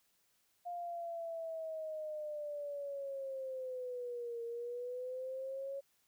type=linear two-way sweep; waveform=sine; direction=down then up; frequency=706 to 464.2 to 555 Hz; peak=-39 dBFS; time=0.65-5.81 s; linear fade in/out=20 ms; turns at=4.43 s; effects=white hiss -75 dBFS RMS until 6.07 s